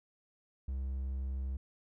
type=tone; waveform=triangle; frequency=66.2 Hz; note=C2; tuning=21 cents sharp; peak=-32 dBFS; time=0.68-1.57 s; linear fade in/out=5 ms; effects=none